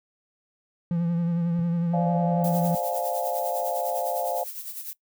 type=tone with vibrato; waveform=triangle; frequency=170.3 Hz; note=F3; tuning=43 cents flat; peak=-20 dBFS; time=0.91-2.75 s; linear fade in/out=2 ms; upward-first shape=triangle; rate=11 Hz; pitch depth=42 cents each way
type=tone with exponential decay; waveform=sine; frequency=129.8 Hz; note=C3; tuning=13 cents flat; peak=-29 dBFS; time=1.59-1.69 s; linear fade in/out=2 ms; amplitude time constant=20 ms
type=chord; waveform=sine; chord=D half-diminished seventh; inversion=third; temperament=equal with one note detuned; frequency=523.3 / 587.3 / 698.5 / 850 Hz; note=C5 / D5 / F5 / Ab5; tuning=0 / 0 / 0 / +40 cents; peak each=-31 / -32 / -28 / -33 dBFS; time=1.93-4.44 s; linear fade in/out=10 ms
type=noise with tremolo; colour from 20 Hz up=violet; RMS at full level=-34 dBFS; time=2.44-4.93 s; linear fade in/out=0 ms; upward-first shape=sine; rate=9.9 Hz; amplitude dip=60%
effects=noise-tail reverb RT60 0.1 s tail -20 dB re dry